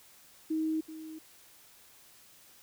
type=tone with echo; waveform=sine; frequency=316 Hz; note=D#4; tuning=27 cents sharp; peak=-28 dBFS; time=0.5-0.81 s; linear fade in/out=10 ms; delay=380 ms; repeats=1; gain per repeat=-13 dB; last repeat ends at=1.19 s; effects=white hiss -58 dBFS RMS until 2.62 s